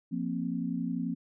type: chord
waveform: sine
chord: F suspended fourth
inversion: none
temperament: equal with one note detuned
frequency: 174.61 / 233.1 / 264.4 Hz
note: F3 / Bb3 / C4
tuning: 0 / 0 / +18 cents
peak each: -34 dBFS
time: 0.11-1.15 s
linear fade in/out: 20 ms
effects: none